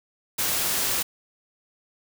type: noise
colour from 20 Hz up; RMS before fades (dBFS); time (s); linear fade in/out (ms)
white; -25; 0.38-1.03; 10
effects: none